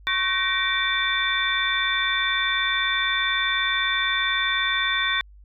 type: tone cluster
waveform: sine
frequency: 1101 / 1529 / 1875 / 2321 / 3536 Hz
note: C#6 / G6 / A#6 / D7 / A7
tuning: -12 / -44 / +10 / -21 / +8 cents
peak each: -29 / -28 / -26 / -28 / -25 dBFS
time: 0.07-5.21 s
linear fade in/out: 0 ms
effects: added 50 Hz sine -45 dBFS peak until 5.44 s